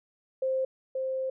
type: tone pair in turn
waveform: sine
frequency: 525 / 525 Hz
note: C5 / C5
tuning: +6 / +6 cents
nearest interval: unison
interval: 0 cents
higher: neither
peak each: -25 / -28 dBFS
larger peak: first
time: 0.42-0.65 / 0.95-1.3 s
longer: second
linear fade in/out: 5 ms
effects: none